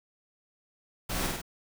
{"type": "noise with echo", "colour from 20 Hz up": "pink", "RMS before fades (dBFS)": -33, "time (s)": [1.09, 1.27], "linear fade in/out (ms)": 10, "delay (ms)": 49, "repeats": 3, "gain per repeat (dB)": -2, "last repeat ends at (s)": 1.417, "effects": []}